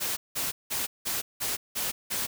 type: noise bursts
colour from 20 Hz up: white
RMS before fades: -30 dBFS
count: 7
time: 0-2.27 s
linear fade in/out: 20 ms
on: 170 ms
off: 180 ms
effects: none